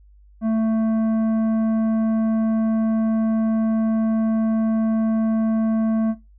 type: tone with tanh clipping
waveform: sine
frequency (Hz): 221.9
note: A3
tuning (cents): +15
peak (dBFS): -19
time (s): 0.41-6.15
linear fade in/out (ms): 50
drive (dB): 10
effects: noise-tail reverb RT60 0.2 s tail -18 dB re dry + added 50 Hz sine -47 dBFS peak until 6.38 s